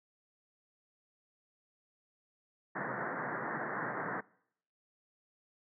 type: band-pass noise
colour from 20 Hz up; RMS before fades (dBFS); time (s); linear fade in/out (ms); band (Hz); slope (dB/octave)
white; -38; 2.75-4.21; 10; 120 to 1900; 96
effects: noise-tail reverb RT60 0.7 s tail -24 dB re dry